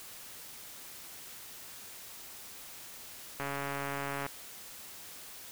click train, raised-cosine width 0.5 ms, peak -21 dBFS, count 122, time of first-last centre 3.4-4.264 s, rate 140 Hz, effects white hiss -48 dBFS RMS until 5.51 s

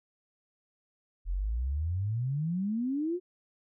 sine exponential sweep, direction up, 41.26 to 370 Hz, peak -28 dBFS, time 1.25-3.2 s, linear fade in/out 50 ms, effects none

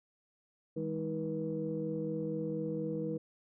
sine tone cluster, 158.5 / 202.7 / 318.5 / 482.6 Hz, D#3 / G#3 / D#4 / B4, +32 / -42 / +41 / -40 cents, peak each -39 / -40 / -38 / -37 dBFS, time 0.76-3.18 s, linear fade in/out 10 ms, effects tanh soft clip ceiling -23 dBFS

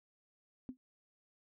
sine tone with exponential decay, 255.8 Hz, C4, 39 cents flat, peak -36 dBFS, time 0.69-0.77 s, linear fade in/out 0 ms, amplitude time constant 17 ms, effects none

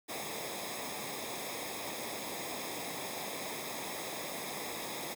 pink noise with comb filter, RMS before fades -40 dBFS, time 0.08-5.15 s, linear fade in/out 20 ms, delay 0.68 ms, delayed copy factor -0.7, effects high-pass 150 Hz 12 dB/octave

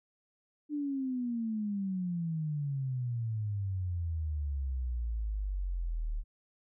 sine exponential sweep, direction down, 301 to 36.71 Hz, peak -31 dBFS, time 0.69-6.24 s, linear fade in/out 50 ms, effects none

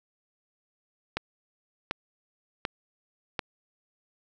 click train, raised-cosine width 0.3 ms, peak -12 dBFS, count 4, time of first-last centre 1.17-3.392 s, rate 1.35 Hz, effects none

